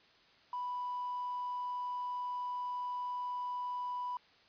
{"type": "tone with hard clipping", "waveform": "sine", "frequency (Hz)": 987.8, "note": "B5", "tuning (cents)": 0, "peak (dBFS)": -36, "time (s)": [0.53, 4.17], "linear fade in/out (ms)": 2, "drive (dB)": 1, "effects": ["white hiss -64 dBFS RMS until 4.48 s", "resampled to 11025 Hz"]}